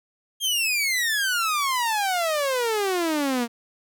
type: exponential sweep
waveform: sawtooth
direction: down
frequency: 3262 to 229.4 Hz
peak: -18 dBFS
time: 0.4-3.48 s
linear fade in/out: 50 ms
effects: none